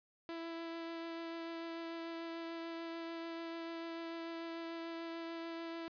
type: tone with vibrato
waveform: sawtooth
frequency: 332.1 Hz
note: E4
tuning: 13 cents sharp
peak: -38 dBFS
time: 0.29-5.88 s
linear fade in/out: 0 ms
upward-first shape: triangle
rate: 6.8 Hz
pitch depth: 12 cents each way
effects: resampled to 11025 Hz + 12-bit